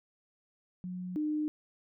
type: tone pair in turn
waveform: sine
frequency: 181.5 / 303.5 Hz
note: F#3 / D#4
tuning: -33 / -43 cents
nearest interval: major sixth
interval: 890 cents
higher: second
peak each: -36 / -29 dBFS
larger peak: second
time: 0.84-1.16 / 1.16-1.48 s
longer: neither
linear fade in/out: 0 ms
effects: none